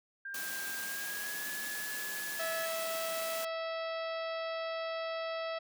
sine tone with pitch glide, 1594 to 1698.6 Hz, G6 to G#6, +28 to +39 cents, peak -39 dBFS, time 0.25-2.66 s, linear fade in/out 5 ms, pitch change +111 cents, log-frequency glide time 0.79-1.48 s
white high-pass noise, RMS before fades -41 dBFS, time 0.34-3.45 s, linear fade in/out 5 ms, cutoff 150 Hz, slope 96 dB/octave
harmonic tone, 654 Hz, E5, 14 cents flat, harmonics 1 / 2 / 3 / 4 / 5 / 6 / 7 / 8, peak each -36 / -42 / -46 / -48 / -50 / -52 / -53 / -54 dBFS, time 2.39-5.59 s, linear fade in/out 10 ms
effects none

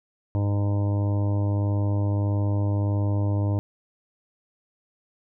harmonic tone, 101.6 Hz, G#2, 38 cents flat, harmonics 1 / 2 / 3 / 4 / 5 / 6 / 7 / 8 / 9 / 10, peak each -21 / -36 / -31 / -42 / -39 / -37 / -49 / -46 / -42 / -48 dBFS, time 0.35-3.59 s, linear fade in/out 0 ms, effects none

